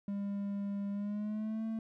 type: tone with pitch glide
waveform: triangle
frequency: 200.7 to 222.7 Hz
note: G3 to A3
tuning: +41 to +21 cents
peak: -32 dBFS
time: 0.08-1.79 s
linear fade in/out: 2 ms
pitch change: +180 cents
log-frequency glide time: 0.91-1.65 s
effects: none